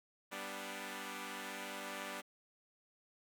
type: chord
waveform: 5% pulse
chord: G major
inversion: none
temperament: equal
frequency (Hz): 196 / 246.9 / 293.7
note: G3 / B3 / D4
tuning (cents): 0 / 0 / 0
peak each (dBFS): -36 / -36 / -36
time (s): 0.31-2.22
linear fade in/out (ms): 20
effects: none